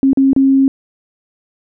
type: tone with dropouts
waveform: sine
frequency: 270 Hz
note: C#4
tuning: 45 cents flat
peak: -7 dBFS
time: 0.03-0.68 s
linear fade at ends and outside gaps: 1 ms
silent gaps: 0.132-0.173 / 0.332-0.363 s
effects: none